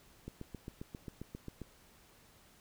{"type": "click train", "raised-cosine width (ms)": 3, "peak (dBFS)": -30, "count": 11, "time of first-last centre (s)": [0.28, 1.617], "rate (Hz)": 7.48, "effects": ["pink hiss -63 dBFS RMS until 2.6 s"]}